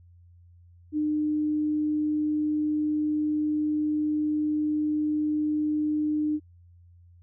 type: tone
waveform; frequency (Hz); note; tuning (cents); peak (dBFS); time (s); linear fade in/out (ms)
sine; 302.6; D#4; -48; -23; 0.92-6.4; 50
effects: added 87 Hz sine -51 dBFS peak until 7.22 s